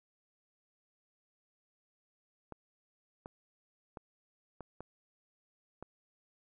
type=clicks; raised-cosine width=1 ms; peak=-30 dBFS; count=6; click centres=2.523 / 3.259 / 3.972 / 4.607 / 4.806 / 5.826 s; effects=none